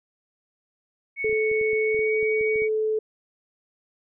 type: tone with pitch glide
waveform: sine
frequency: 2217 to 2247 Hz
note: C#7 to C#7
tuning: 0 to +23 cents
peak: -26 dBFS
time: 1.16-2.69 s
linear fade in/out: 50 ms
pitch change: +23 cents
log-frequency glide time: 1.86-2.12 s
type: tone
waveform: sine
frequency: 434.2 Hz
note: A4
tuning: 23 cents flat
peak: -21 dBFS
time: 1.24-2.99 s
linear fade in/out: 5 ms
type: clicks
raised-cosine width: 3 ms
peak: -30 dBFS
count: 12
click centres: 1.246 / 1.295 / 1.328 / 1.515 / 1.613 / 1.732 / 1.946 / 1.992 / 2.229 / 2.411 / 2.559 / 2.62 s
effects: none